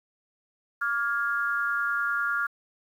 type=tone with amplitude modulation; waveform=sine; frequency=1405 Hz; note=F6; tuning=10 cents sharp; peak=-20 dBFS; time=0.81-2.47 s; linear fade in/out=10 ms; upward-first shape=sine; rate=250 Hz; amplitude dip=95%; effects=9-bit